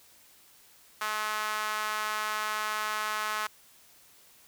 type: tone with high-pass filter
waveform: sawtooth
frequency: 213.8 Hz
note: A3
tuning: 49 cents flat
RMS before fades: -32 dBFS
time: 1.01-3.47 s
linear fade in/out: 5 ms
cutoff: 1200 Hz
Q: 2.3
effects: white hiss -58 dBFS RMS until 4.47 s